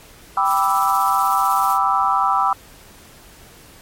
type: chord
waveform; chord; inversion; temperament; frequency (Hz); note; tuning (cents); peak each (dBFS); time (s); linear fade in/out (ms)
sine; E minor seventh; first; equal; 784 / 987.8 / 1174.7 / 1318.5; G5 / B5 / D6 / E6; 0 / 0 / 0 / 0; -20; 0.37-2.53; 2
type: noise with tremolo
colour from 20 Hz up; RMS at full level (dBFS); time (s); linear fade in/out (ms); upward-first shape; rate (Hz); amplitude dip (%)
blue; -30; 0.44-1.79; 50; triangle; 16; 40
effects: pink hiss -45 dBFS RMS until 3.81 s + MP3 64 kbps